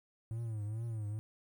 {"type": "tone with vibrato", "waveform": "triangle", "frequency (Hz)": 110, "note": "A2", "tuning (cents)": 0, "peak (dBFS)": -34, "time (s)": [0.31, 1.19], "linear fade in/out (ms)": 0, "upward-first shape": "triangle", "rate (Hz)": 2.3, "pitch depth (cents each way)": 130, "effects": ["11-bit"]}